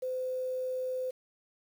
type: tone with quantisation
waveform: sine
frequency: 512 Hz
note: C5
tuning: 38 cents flat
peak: -31 dBFS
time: 0.02-1.11 s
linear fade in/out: 10 ms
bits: 9
effects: none